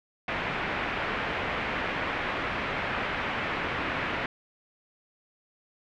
white low-pass noise, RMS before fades -31 dBFS, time 0.28-4.26 s, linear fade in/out 2 ms, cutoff 2400 Hz, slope 24 dB/octave, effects none

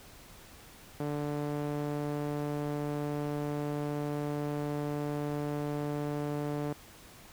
sawtooth tone with band-pass filter, 146.83 Hz, D3, in tune, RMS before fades -34 dBFS, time 1-6.73 s, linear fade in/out 2 ms, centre 420 Hz, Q 0.81, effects pink hiss -53 dBFS RMS until 7.32 s

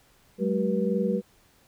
sine tone cluster, 190 / 212.2 / 381 / 482.3 Hz, F#3 / G#3 / G4 / B4, +46 / +38 / -49 / -41 cents, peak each -27 / -28 / -31 / -28 dBFS, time 0.38-1.22 s, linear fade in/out 50 ms, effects pink hiss -61 dBFS RMS until 1.67 s

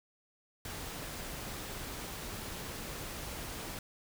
pink noise, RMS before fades -42 dBFS, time 0.65-3.79 s, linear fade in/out 2 ms, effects none

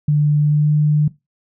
sine tone with pitch glide, 148.3 to 150.11 Hz, D3 to D3, +17 to +38 cents, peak -11 dBFS, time 0.08-1.08 s, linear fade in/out 5 ms, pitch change +21 cents, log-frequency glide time 0.39-0.73 s, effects noise-tail reverb RT60 0.2 s tail -18 dB re dry

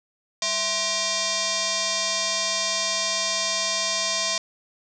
sine tone with frequency modulation, 659.3 Hz, E5, in tune, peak -22 dBFS, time 0.42-4.38 s, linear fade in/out 2 ms, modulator 854 Hz, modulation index 7.2, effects none

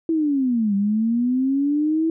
sine linear two-way sweep, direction down then up, 331.9 to 196 to 328.2 Hz, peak -17 dBFS, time 0.09-2.1 s, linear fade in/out 2 ms, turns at 0.75 s, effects none

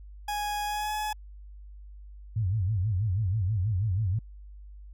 40% pulse tone with pitch glide, 830.6 to 848.5 Hz, G#5 to G#5, 0 to +37 cents, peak -28 dBFS, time 0.28-1.13 s, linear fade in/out 5 ms, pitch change +37 cents, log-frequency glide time 0.65-0.92 s
sine tone with vibrato, 100 Hz, G2, 35 cents sharp, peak -24 dBFS, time 2.36-4.19 s, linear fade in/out 5 ms, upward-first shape sine, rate 6.2 Hz, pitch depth 220 cents each way
effects added 50 Hz sine -43 dBFS peak until 4.93 s

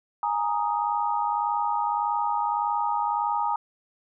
sine chord, Ab suspended second, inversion none, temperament equal, 830.6 / 932.3 / 1244.5 Hz, Ab5 / Bb5 / Eb6, 0 / 0 / 0 cents, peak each -27 / -26 / -30 dBFS, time 0.23-3.56 s, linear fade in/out 2 ms, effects none

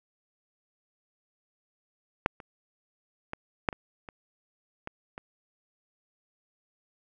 clicks, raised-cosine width 0.5 ms, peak -7 / -29 / -19 / -8 / -23 / -27 / -21 / -24 dBFS, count 8, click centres 2.261 / 2.402 / 3.334 / 3.688 / 3.728 / 4.088 / 4.874 / 5.179 s, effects none

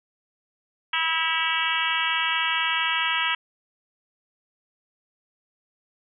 harmonic tone with a mistuned harmonic, 324.4 Hz, E4, 28 cents flat, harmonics 3 / 4 / 5 / 6 / 7 / 8 / 9 / 10, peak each -30 / -30 / -30 / -30 / -30 / -30 / -30 / -30 dBFS, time 0.93-3.35 s, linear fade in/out 5 ms, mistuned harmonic 8, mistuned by +52 cents, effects none

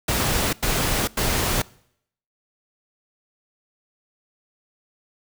pink noise bursts, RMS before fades -22 dBFS, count 3, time 0.08-1.62 s, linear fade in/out 5 ms, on 450 ms, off 95 ms, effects noise-tail reverb RT60 0.7 s tail -23 dB re dry

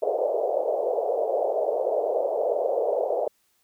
white band-pass noise, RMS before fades -25 dBFS, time 0.02-3.28 s, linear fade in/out 5 ms, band 440 to 670 Hz, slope 48 dB/octave, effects white hiss -68 dBFS RMS until 3.63 s

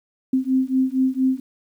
sine beating tone pair, 259.1 / 263.4 Hz, C4 / C4, -17 / +12 cents, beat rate 4.3 Hz, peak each -20 dBFS, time 0.33-1.4 s, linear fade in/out 5 ms, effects 9-bit

